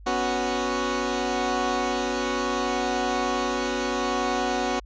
15% pulse chord, B suspended second, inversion none, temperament equal, 246.9 / 277.2 / 370 Hz, B3 / C#4 / F#4, 0 / 0 / 0 cents, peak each -22 / -23 / -21 dBFS, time 0.06-4.8 s, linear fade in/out 10 ms, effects added 50 Hz sine -42 dBFS peak until 4.85 s + resampled to 16000 Hz

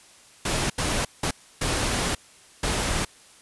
pink noise bursts at uneven times, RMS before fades -25 dBFS, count 5, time 0.45-0.7 / 0.78-1.05 / 1.23-1.31 / 1.61-2.15 / 2.63-3.05 s, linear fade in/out 5 ms, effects white hiss -52 dBFS RMS until 3.41 s + resampled to 24000 Hz

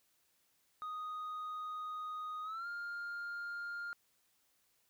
sine tone with pitch glide, 1244.5 to 1405 Hz, D#6 to F6, 0 to +10 cents, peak -37 dBFS, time 0.82-3.93 s, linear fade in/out 0 ms, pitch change +210 cents, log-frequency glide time 2.43-2.67 s, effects tanh soft clip ceiling -39 dBFS + white hiss -75 dBFS RMS until 4.89 s

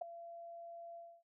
sine tone with ADSR envelope, 680 Hz, F5, 46 cents flat, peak -33 dBFS, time 0.01-1.23 s, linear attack 9 ms, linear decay 5 ms, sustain -15 dB, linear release 270 ms, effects noise-tail reverb RT60 0.1 s tail -21 dB re dry

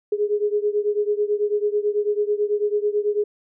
sine beating tone pair, 412.7 / 421.8 Hz, G#4 / G#4, -11 / +27 cents, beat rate 9.1 Hz, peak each -21 / -23 dBFS, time 0.12-3.24 s, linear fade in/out 5 ms, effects none

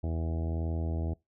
harmonic tone, 81.7 Hz, E2, 15 cents flat, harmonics 1 / 2 / 3 / 4 / 5 / 6 / 7 / 8 / 9 / 10, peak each -30 / -39 / -42 / -41 / -48 / -48 / -51 / -46 / -53 / -54 dBFS, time 0.03-1.14 s, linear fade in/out 10 ms, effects noise-tail reverb RT60 0.2 s tail -23 dB re dry

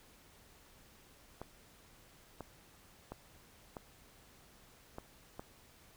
clicks, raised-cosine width 1 ms, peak -29 dBFS, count 6, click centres 1.416 / 2.407 / 3.12 / 3.768 / 4.984 / 5.395 s, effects pink hiss -62 dBFS RMS until 5.96 s

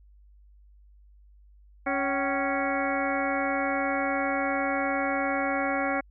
harmonic tone with a mistuned harmonic, 277.2 Hz, C#4, in tune, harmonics 1 / 2 / 3 / 4 / 5 / 6 / 7 / 8, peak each -31 / -31 / -31 / -36 / -34 / -36 / -37 / -34 dBFS, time 1.86-6.01 s, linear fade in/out 10 ms, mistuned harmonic 3, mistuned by -130 cents, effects added 50 Hz sine -52 dBFS peak until 6.1 s

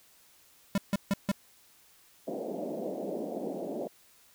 square tone bursts, 198.9 Hz, G3, 25 cents sharp, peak -25 dBFS, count 4, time 0.75-1.316 s, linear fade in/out 2 ms, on 29 ms, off 150 ms
white band-pass noise, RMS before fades -36 dBFS, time 2.27-3.88 s, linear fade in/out 10 ms, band 180 to 670 Hz, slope 48 dB/octave
effects white hiss -61 dBFS RMS until 4.34 s

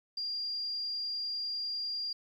sine tone, 4790 Hz, D8, 33 cents sharp, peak -33 dBFS, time 0.17-2.13 s, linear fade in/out 5 ms, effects 11-bit

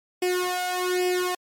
sawtooth tone with flanger, 362.3 Hz, F#4, 36 cents flat, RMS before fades -25 dBFS, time 0.22-1.35 s, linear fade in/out 5 ms, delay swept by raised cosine 0.38 to 1.34 ms, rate 1.2 Hz, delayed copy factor +0.9, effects MP3 64 kbps

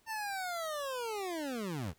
25% pulse linear sweep, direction down, 905 to 69.3 Hz, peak -32 dBFS, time 0.06-1.94 s, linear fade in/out 50 ms, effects pink hiss -69 dBFS RMS until 1.98 s

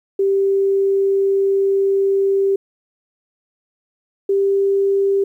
sine tone pair in turn, 392 / 394.3 Hz, G4 / G4, 0 / +10 cents, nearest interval unison, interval 10 cents, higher second, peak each -13 dBFS, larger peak neither, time 0.19-2.56 / 4.29-5.24 s, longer first, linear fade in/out 5 ms, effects 9-bit

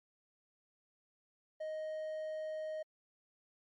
triangle tone, 624 Hz, D#5, 5 cents sharp, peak -36 dBFS, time 1.6-2.83 s, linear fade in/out 10 ms, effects MP3 48 kbps

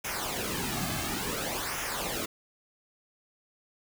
pink noise with flanger, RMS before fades -33 dBFS, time 0.04-2.26 s, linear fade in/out 10 ms, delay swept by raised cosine 0.23 to 2.13 ms, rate 0.57 Hz, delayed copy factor -0.7, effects none

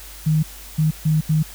sine tone bursts at uneven times, 155.56 Hz, D#3, in tune, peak -14 dBFS, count 4, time 0.26-0.43 / 0.78-0.91 / 1.05-1.21 / 1.29-1.43 s, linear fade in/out 10 ms, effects added 50 Hz sine -40 dBFS peak until 1.54 s + white hiss -40 dBFS RMS until 1.54 s

